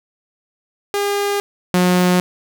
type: tone pair in turn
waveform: sawtooth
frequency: 404.9 / 180.36 Hz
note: G#4 / F#3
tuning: -44 / -44 cents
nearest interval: octave + major second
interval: 1400 cents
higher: first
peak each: -13 / -8 dBFS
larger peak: second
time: 0.94-1.4 / 1.74-2.2 s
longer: neither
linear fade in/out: 0 ms
effects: none